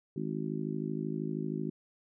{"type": "harmonic tone", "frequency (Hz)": 52.9, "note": "G#1", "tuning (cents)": 33, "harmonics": [3, 4, 5, 6, 7], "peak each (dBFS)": [-37, -38, -39, -40, -40], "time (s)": [0.16, 1.7], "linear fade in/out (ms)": 5, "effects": []}